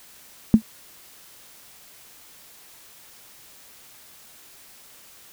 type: tone with exponential decay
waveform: sine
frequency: 220 Hz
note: A3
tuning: in tune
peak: -4 dBFS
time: 0.54-0.62 s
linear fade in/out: 0 ms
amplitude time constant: 16 ms
effects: white hiss -49 dBFS RMS until 5.32 s